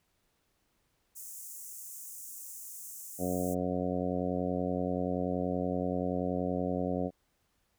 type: high-pass noise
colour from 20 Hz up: pink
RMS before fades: -45 dBFS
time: 1.15-3.55 s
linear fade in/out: 20 ms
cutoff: 6500 Hz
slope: 48 dB/octave
type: harmonic tone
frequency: 90.5 Hz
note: F#2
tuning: 38 cents flat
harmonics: 1 / 2 / 3 / 4 / 5 / 6 / 7 / 8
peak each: -41 / -35 / -35 / -41 / -38 / -37 / -40 / -41 dBFS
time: 3.18-7.11 s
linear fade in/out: 50 ms
effects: pink hiss -75 dBFS RMS until 7.78 s